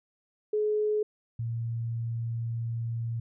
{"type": "tone pair in turn", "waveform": "sine", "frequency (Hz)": [424, 115.73], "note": ["G#4", "A#2"], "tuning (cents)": [36, -12], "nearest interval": "octave + minor seventh", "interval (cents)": 2248, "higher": "first", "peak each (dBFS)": [-24, -29], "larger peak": "first", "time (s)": [[0.53, 1.03], [1.39, 3.2]], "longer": "second", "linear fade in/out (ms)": 5, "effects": []}